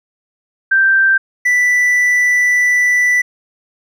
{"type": "tone pair in turn", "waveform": ["sine", "triangle"], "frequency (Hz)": [1568, 1975.6], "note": ["G6", "B6"], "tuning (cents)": [0, 0], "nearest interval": "major third", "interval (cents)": 400, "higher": "second", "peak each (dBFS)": -8, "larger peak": "neither", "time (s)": [[0.71, 1.18], [1.45, 3.22]], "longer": "second", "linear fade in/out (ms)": 10, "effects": []}